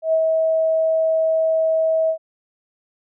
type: tone with ADSR envelope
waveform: sine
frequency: 643 Hz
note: E5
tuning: 43 cents flat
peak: -13 dBFS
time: 0.02-2.18 s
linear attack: 110 ms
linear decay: 65 ms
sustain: -2 dB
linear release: 87 ms
effects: none